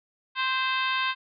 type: harmonic tone with a mistuned harmonic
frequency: 523.3 Hz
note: C5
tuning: in tune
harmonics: 2 / 3 / 4 / 5 / 6 / 7 / 8 / 9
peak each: -28 / -30 / -35 / -31 / -35 / -34 / -42 / -45 dBFS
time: 0.35-1.15 s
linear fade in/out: 50 ms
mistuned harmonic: 4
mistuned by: -30 cents
effects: none